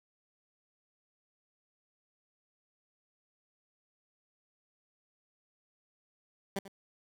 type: tone with echo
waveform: 15% pulse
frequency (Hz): 196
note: G3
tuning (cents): 0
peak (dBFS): -26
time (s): 6.56-6.59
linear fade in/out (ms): 2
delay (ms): 91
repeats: 1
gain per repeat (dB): -14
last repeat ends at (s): 6.681
effects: none